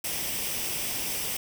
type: noise with comb filter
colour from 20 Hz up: white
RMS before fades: -31 dBFS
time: 0.04-1.37 s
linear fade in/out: 5 ms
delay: 0.36 ms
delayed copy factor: +0.5
effects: none